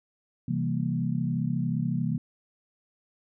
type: chord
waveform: sine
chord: C dominant seventh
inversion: none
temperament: equal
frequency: 130.81 / 164.81 / 196 / 233.1 Hz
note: C3 / E3 / G3 / Bb3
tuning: 0 / 0 / 0 / 0 cents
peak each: -30 / -29 / -34 / -31 dBFS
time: 0.48-2.18 s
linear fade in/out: 5 ms
effects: none